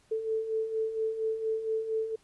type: beating tone pair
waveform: sine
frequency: 438.7 / 443 Hz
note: A4 / A4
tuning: -5 / +12 cents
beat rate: 4.3 Hz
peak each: -36 / -29 dBFS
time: 0.11-2.16 s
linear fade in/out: 10 ms
effects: pink hiss -65 dBFS RMS until 2.23 s + resampled to 24000 Hz